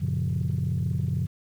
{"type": "chord", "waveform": "sine", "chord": "Gb major seventh", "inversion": "none", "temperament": "equal", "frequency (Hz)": [92.5, 116.54, 138.59, 174.61], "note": ["Gb2", "Bb2", "Db3", "F3"], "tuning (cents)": [0, 0, 0, 0], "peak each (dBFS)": [-28, -29, -27, -30], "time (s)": [0, 1.27], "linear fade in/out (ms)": 20, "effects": ["tanh soft clip ceiling -18 dBFS", "9-bit"]}